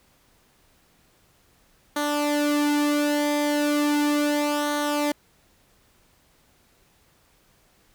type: tone with flanger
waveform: sawtooth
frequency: 293.7 Hz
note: D4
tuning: in tune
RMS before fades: -23 dBFS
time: 1.96-5.12 s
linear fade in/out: 5 ms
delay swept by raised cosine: 0.39 to 2.69 ms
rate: 0.36 Hz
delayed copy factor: -0.65
effects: pink hiss -61 dBFS RMS until 7.94 s